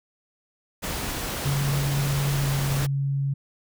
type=noise; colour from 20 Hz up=pink; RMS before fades=-30 dBFS; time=0.82-2.87 s; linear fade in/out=20 ms
type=tone with pitch glide; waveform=sine; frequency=140 to 138.55 Hz; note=C#3 to C#3; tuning=+18 to -1 cents; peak=-22 dBFS; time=1.45-3.34 s; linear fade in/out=10 ms; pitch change=-19 cents; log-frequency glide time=2.31-2.53 s
effects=none